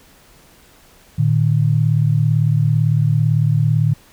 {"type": "tone pair together", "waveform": "sine", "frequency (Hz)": [113.6, 151.5], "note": ["A#2", "D#3"], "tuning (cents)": [-44, -46], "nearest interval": "perfect fourth", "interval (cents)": 498, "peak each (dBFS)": -15, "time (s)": [1.18, 3.94], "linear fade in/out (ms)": 10, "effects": ["pink hiss -49 dBFS RMS until 4.12 s"]}